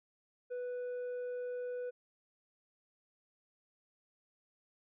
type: tone with tanh clipping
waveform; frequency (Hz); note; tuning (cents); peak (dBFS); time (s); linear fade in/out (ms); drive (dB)
sine; 493.9; B4; 0; -38; 0.5-1.91; 20; 4
effects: none